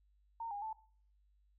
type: tone with pitch steps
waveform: sine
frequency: 916 / 814 / 878 Hz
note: A#5 / G#5 / A5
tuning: -31 / -35 / -4 cents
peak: -39 dBFS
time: 0.4-0.73 s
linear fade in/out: 5 ms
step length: 110 ms
effects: noise-tail reverb RT60 0.5 s tail -19 dB re dry + added 50 Hz sine -68 dBFS peak until 1.58 s